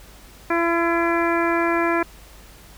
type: harmonic tone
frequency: 337.7 Hz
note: E4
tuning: 42 cents sharp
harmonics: 1 / 2 / 3 / 4 / 5 / 6 / 7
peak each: -21 / -25 / -25 / -27 / -27 / -32 / -30 dBFS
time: 0.5-2.03 s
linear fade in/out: 5 ms
effects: added 50 Hz sine -47 dBFS peak until 2.77 s + pink hiss -47 dBFS RMS until 2.77 s